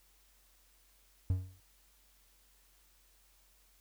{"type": "tone with exponential decay", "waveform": "triangle", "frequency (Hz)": 92.5, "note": "F#2", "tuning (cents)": 0, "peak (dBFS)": -23, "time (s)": [1.3, 1.6], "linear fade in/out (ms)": 0, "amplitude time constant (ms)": 65, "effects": ["added 46 Hz sine -68 dBFS peak until 3.8 s", "white hiss -68 dBFS RMS until 3.8 s"]}